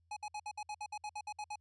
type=tone bursts; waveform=square; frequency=841 Hz; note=G#5; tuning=22 cents sharp; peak=-40 dBFS; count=13; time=0.11-1.558 s; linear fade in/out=5 ms; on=56 ms; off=60 ms; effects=added 84 Hz sine -70 dBFS peak until 1.6 s + resampled to 22050 Hz